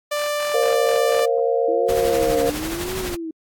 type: tone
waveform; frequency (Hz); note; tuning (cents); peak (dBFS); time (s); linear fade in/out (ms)
sawtooth; 590; D5; +8; -17; 0.11-1.26; 10
type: chord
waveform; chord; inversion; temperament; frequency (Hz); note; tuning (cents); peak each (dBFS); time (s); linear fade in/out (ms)
sine; Bb suspended second; none; equal with one note detuned; 466.2 / 534.9 / 698.5; Bb4 / C5 / F5; 0 / +38 / 0; -19 / -21 / -25; 0.54-2.5; 5
type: tone with vibrato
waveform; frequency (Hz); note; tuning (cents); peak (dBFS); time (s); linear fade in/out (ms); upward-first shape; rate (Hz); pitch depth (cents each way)
sine; 329.6; E4; 0; -26; 1.68-3.31; 5; triangle; 0.97; 250
type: noise with tremolo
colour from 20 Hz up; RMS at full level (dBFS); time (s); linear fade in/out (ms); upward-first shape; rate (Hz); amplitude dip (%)
pink; -27; 1.88-3.16; 20; sine; 12; 45
effects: AAC 64 kbps